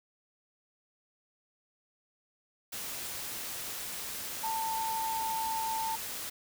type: tone in noise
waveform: sine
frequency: 894 Hz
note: A5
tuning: 27 cents sharp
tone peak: -31 dBFS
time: 4.43-5.96 s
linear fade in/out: 10 ms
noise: white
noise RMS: -39 dBFS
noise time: 2.72-6.3 s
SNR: +5 dB
effects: none